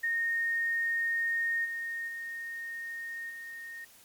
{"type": "tone with level steps", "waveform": "sine", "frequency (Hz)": 1847, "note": "A#6", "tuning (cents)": -16, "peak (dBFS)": [-27, -33, -36, -40], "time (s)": [0.03, 3.85], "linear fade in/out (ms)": 10, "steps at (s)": [1.64, 2.07, 3.29], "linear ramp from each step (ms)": 20, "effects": ["white hiss -57 dBFS RMS until 4.04 s", "MP3 96 kbps"]}